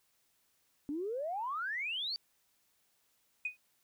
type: exponential sweep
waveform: sine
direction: up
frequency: 277.2 to 4699 Hz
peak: -34 dBFS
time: 0.89-2.16 s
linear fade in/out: 0 ms
type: tone with exponential decay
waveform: sine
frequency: 2489 Hz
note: D#7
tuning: in tune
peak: -29 dBFS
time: 3.45-3.57 s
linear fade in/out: 5 ms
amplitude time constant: 26 ms
effects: tanh soft clip ceiling -26 dBFS + white hiss -74 dBFS RMS until 3.83 s